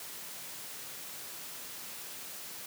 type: high-pass noise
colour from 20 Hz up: white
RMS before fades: -44 dBFS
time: 0-2.66 s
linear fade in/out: 2 ms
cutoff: 100 Hz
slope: 48 dB/octave
effects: none